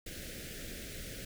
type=band-stop noise; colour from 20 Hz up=pink; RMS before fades=-44 dBFS; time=0.06-1.25 s; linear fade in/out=5 ms; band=620 to 1500 Hz; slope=48 dB/octave; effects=none